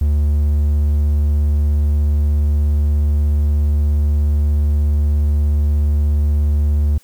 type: tone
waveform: triangle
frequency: 73.6 Hz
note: D2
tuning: 4 cents sharp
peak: -10 dBFS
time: 0.01-6.98 s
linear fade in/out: 5 ms
effects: white hiss -52 dBFS RMS until 7.03 s